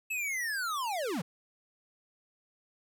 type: linear sweep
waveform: square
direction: down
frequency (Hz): 2637 to 137.8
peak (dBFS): -32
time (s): 0.1-1.22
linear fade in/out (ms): 10
effects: none